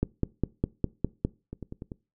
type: two click trains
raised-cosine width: 3 ms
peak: -24 / -11 dBFS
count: 5 / 7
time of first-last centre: 1.53-1.918 / 0.03-1.25 s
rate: 10.3 / 4.92 Hz
effects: noise-tail reverb RT60 0.3 s tail -22 dB re dry